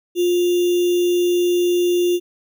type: tone with sample-and-hold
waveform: sine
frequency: 353.1 Hz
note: F4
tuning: 19 cents sharp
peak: -14 dBFS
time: 0.15-2.2 s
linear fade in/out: 50 ms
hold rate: 3150 Hz
effects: none